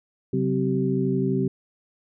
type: tone cluster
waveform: sine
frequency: 135.5 / 188.2 / 258.8 / 385.2 Hz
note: C#3 / F#3 / C4 / G4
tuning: -39 / +30 / -19 / -30 cents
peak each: -26 dBFS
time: 0.33-1.48 s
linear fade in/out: 5 ms
effects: none